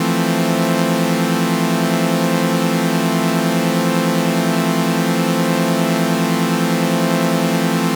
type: chord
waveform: sawtooth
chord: F major seventh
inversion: third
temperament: equal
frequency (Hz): 164.81 / 174.61 / 220 / 261.6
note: E3 / F3 / A3 / C4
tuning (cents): 0 / 0 / 0 / 0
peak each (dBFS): -16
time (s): 0-7.95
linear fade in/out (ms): 5
effects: none